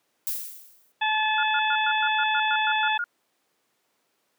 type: noise with exponential decay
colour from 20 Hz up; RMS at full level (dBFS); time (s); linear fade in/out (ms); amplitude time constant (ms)
violet; -26; 0.27-0.92; 1; 140
type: harmonic tone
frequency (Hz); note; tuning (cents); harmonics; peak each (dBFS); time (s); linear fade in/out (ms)
864; A5; -32; 1 / 2 / 3 / 4; -24 / -27 / -29 / -30; 1.01-2.98; 10
type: tone bursts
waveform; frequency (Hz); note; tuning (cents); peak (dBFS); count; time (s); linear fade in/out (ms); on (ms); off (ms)
sine; 1426; F6; +36; -25; 11; 1.38-3.041; 2; 51; 110
effects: pink hiss -71 dBFS RMS until 4.38 s + high-pass 300 Hz 12 dB/octave